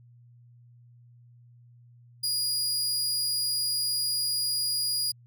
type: tone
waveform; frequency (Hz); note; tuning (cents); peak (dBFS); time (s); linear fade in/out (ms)
sawtooth; 4879; D#8; -35; -23; 2.23-5.12; 10
effects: added 120 Hz sine -52 dBFS peak until 5.26 s